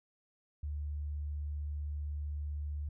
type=tone; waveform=sine; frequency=73.7 Hz; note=D2; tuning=7 cents sharp; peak=-35 dBFS; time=0.63-2.89 s; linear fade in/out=5 ms; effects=none